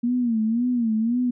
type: tone with vibrato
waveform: sine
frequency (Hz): 233.1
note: A#3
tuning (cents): 0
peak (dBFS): -19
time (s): 0.03-1.31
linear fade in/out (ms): 10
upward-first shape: sine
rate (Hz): 1.9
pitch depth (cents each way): 120
effects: none